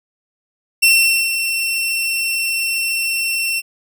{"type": "tone with ADSR envelope", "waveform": "sawtooth", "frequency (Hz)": 2707, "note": "E7", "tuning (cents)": 45, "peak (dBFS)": -5, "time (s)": [0.82, 3.62], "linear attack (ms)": 13, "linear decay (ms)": 460, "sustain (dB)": -9, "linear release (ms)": 38, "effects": []}